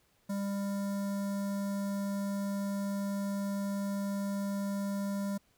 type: tone with notch filter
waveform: square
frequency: 199.3 Hz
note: G3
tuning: 29 cents sharp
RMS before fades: -34 dBFS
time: 0.29-5.38 s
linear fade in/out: 10 ms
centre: 2700 Hz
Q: 0.6
effects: pink hiss -70 dBFS RMS until 5.57 s